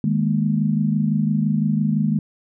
sine chord, D# suspended fourth, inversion none, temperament just, 155.56 / 207.4 / 233.3 Hz, D#3 / G#3 / A#3, 0 / -2 / +2 cents, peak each -21 / -20 / -23 dBFS, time 0.04-2.19 s, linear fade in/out 2 ms, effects none

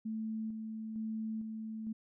sine tone with tremolo, 220 Hz, A3, in tune, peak -35 dBFS, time 0.05-1.93 s, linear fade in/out 10 ms, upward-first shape square, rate 1.1 Hz, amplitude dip 35%, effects none

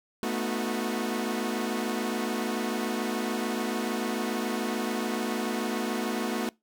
sawtooth chord, B dominant seventh, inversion third, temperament equal with one note detuned, 220 / 246.9 / 311.1 / 364.5 Hz, A3 / B3 / D#4 / F#4, 0 / 0 / 0 / -26 cents, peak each -28 / -29 / -34 / -30 dBFS, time 0.23-6.49 s, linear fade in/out 0 ms, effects noise-tail reverb RT60 0.2 s tail -23 dB re dry

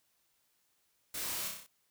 white noise with echo, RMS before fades -40 dBFS, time 1.14-1.48 s, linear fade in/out 5 ms, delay 31 ms, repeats 6, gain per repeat -3 dB, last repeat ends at 1.666 s, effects white hiss -75 dBFS RMS until 1.9 s

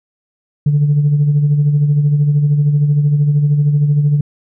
sine tone with tremolo, 146.4 Hz, D3, 5 cents flat, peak -6 dBFS, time 0.66-4.21 s, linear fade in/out 5 ms, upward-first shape sine, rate 13 Hz, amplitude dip 50%, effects tanh soft clip ceiling -5 dBFS

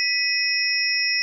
sine tone cluster, 1977 / 2519 / 5150 / 5540 Hz, B6 / D#7 / E8 / F8, +1 / +21 / -41 / -15 cents, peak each -25 dBFS, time 0-1.22 s, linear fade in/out 0 ms, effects none

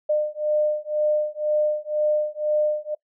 sine beating tone pair, 603 / 605 Hz, D5 / D#5, +46 / -49 cents, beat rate 2 Hz, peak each -23 dBFS, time 0.09-2.95 s, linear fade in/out 10 ms, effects noise-tail reverb RT60 0.1 s tail -23 dB re dry

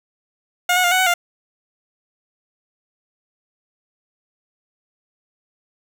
15% pulse tone with pitch steps, 715 / 732 / 704 / 742 / 748 / 700 Hz, F5 / F#5 / F5 / F#5 / F#5 / F5, +41 / -19 / +14 / +5 / +19 / +4 cents, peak -8 dBFS, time 0.69-1.14 s, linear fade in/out 5 ms, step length 75 ms, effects none

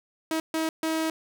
sawtooth tone bursts at uneven times, 320 Hz, D#4, 49 cents sharp, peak -21 dBFS, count 3, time 0.31-0.4 / 0.54-0.69 / 0.83-1.1 s, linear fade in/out 2 ms, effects none

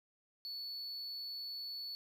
triangle tone, 4435 Hz, C#8, in tune, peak -40 dBFS, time 0.45-1.95 s, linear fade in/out 0 ms, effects 12-bit

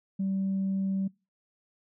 sine tone, 193.1 Hz, G3, 26 cents flat, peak -25 dBFS, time 0.19-1.08 s, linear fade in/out 10 ms, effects noise-tail reverb RT60 0.3 s tail -26 dB re dry + tanh soft clip ceiling -23 dBFS

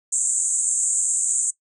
white band-pass noise, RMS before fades -22 dBFS, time 0.12-1.51 s, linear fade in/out 10 ms, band 6900 to 8600 Hz, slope 96 dB/octave, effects noise-tail reverb RT60 0.1 s tail -20 dB re dry

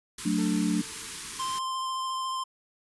white band-stop noise, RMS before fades -37 dBFS, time 0.18-1.59 s, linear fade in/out 5 ms, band 450 to 900 Hz, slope 96 dB/octave
sine chord, D major, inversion first, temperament just, 183.54 / 220.2 / 293.7 Hz, F#3 / A3 / D4, -14 / +2 / 0 cents, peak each -28 dBFS, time 0.25-0.82 s, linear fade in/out 10 ms
sawtooth tone with exponential decay, 445.9 Hz, A4, 23 cents sharp, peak -36 dBFS, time 0.38-1.99 s, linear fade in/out 5 ms, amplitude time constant 350 ms
square tone with vibrato, 1046 Hz, C6, 1 cent flat, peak -30 dBFS, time 1.39-2.44 s, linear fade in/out 10 ms, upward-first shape triangle, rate 14 Hz, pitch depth 14 cents each way
effects resampled to 24000 Hz

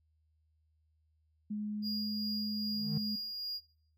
sine tone, 210 Hz, G#3, 19 cents sharp, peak -34 dBFS, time 1.5-3.16 s, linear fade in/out 10 ms
triangle tone with tremolo, 4845 Hz, D#8, 47 cents flat, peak -34 dBFS, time 1.82-3.61 s, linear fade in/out 50 ms, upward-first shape sine, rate 2.5 Hz, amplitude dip 30%
triangle tone with exponential growth, 152.3 Hz, D#3, 37 cents flat, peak -27 dBFS, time 2.63-2.98 s, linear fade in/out 5 ms, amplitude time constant 76 ms
effects noise-tail reverb RT60 0.6 s tail -20 dB re dry + added 78 Hz sine -70 dBFS peak until 3.97 s

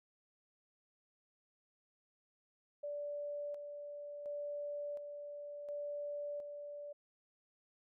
sine tone with tremolo, 582 Hz, D5, 16 cents flat, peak -39 dBFS, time 2.83-6.93 s, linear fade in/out 10 ms, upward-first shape square, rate 0.7 Hz, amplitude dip 45%, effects none

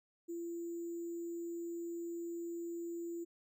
sine tone with sample-and-hold, 340 Hz, F4, 46 cents flat, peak -39 dBFS, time 0.28-3.25 s, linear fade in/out 20 ms, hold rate 7350 Hz, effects none

